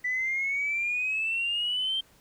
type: exponential sweep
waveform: sine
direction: up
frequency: 1975.5 to 3167 Hz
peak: -25 dBFS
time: 0.04-2.01 s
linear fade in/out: 10 ms
effects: tanh soft clip ceiling -21 dBFS + pink hiss -60 dBFS RMS until 2.2 s